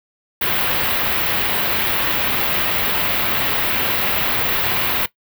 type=band-stop noise; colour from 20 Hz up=white; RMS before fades=-19 dBFS; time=0.41-5.06 s; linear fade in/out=5 ms; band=3500 to 16000 Hz; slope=24 dB/octave; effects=noise-tail reverb RT60 0.1 s tail -17 dB re dry